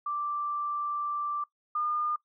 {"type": "tone pair in turn", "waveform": "sine", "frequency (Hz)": [1174.7, 1211.9], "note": ["D6", "D#6"], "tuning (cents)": [0, -46], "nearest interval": "minor second", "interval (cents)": 54, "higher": "second", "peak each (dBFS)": [-29, -27], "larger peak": "second", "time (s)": [[0.06, 1.44], [1.75, 2.16]], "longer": "first", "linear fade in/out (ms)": 5, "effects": ["noise-tail reverb RT60 0.1 s tail -19 dB re dry"]}